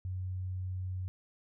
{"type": "tone", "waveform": "sine", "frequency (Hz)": 92.5, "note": "F#2", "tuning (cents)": 0, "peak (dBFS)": -34, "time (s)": [0.05, 1.08], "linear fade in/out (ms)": 0, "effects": []}